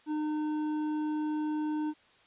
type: tone with hard clipping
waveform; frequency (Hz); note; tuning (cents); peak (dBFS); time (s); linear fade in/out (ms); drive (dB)
triangle; 304.7; D#4; -36; -31; 0.06-1.94; 50; 11
effects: white hiss -62 dBFS RMS until 2.26 s + resampled to 8000 Hz

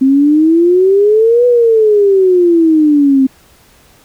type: exponential two-way sweep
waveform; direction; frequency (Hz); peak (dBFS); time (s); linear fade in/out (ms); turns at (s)
sine; up then down; 261.6 to 493.9 to 261.6; -5; 0.01-3.27; 10; 1.46
effects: pink hiss -46 dBFS RMS until 4.04 s

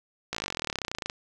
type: slowing click train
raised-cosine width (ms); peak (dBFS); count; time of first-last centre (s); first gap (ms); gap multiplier
0.2; -13; 30; 0.33-1.099; 17; 1.03
effects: none

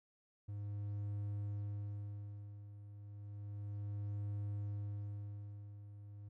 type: tone with tremolo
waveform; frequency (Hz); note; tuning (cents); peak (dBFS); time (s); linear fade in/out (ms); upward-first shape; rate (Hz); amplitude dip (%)
triangle; 102.4; G#2; -24; -36; 0.48-6.29; 10; sine; 0.32; 75
effects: none

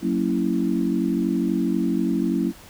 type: chord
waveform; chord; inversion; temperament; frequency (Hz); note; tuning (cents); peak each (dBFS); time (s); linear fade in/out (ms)
sine; F# dominant seventh; none; equal with one note detuned; 185 / 228.8 / 277.2 / 329.6; F#3 / A#3 / C#4 / E4; 0 / -32 / 0 / 0; -25; 0.01-2.53; 50
effects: pink hiss -46 dBFS RMS until 2.69 s

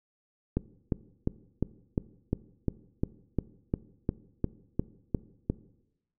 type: click train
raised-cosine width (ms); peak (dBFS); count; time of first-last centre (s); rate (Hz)
3; -13; 15; 0.57-5.5; 2.84
effects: noise-tail reverb RT60 0.9 s tail -19 dB re dry

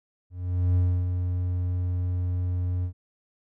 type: tone with ADSR envelope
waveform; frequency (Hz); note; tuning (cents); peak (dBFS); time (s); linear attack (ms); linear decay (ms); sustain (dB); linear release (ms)
triangle; 89.7; F2; +47; -16; 0.3-2.93; 460; 290; -6; 89
effects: none

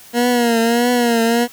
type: tone with vibrato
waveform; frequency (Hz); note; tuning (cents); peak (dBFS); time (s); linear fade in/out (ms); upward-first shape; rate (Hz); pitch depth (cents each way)
20% pulse; 236.7; A#3; +27; -8; 0.13-1.48; 50; triangle; 1.6; 75
effects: white hiss -42 dBFS RMS until 1.52 s

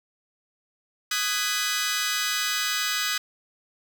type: chord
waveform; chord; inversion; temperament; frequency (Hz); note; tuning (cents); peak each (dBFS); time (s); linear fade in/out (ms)
15% pulse; G# minor seventh; second; just; 1245.9 / 1495.1 / 1661.2 / 1993.5; D#6 / F#6 / G#6 / B6; +2 / +18 / 0 / +16; -24; 1.11-3.18; 5
effects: none

